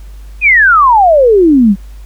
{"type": "exponential sweep", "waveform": "sine", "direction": "down", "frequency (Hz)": [2555, 185.8], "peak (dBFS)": -3, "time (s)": [0.41, 1.76], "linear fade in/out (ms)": 50, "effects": ["added 50 Hz sine -27 dBFS peak until 2.05 s", "pink hiss -46 dBFS RMS until 2.05 s"]}